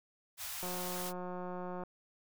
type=band-stop noise; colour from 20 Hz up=white; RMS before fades=-42 dBFS; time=0.37-1.13 s; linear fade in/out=50 ms; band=130 to 640 Hz; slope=48 dB/octave
type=click train; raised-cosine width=1 ms; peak=-29 dBFS; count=218; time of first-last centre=0.63-1.836 s; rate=180 Hz
effects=none